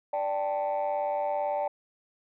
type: chord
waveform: sine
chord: D suspended fourth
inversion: none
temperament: just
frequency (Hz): 587.3 / 783.1 / 881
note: D5 / G5 / A5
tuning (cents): 0 / -2 / +2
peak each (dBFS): -28 / -30 / -31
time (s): 0.13-1.68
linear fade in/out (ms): 5
effects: tanh soft clip ceiling -22 dBFS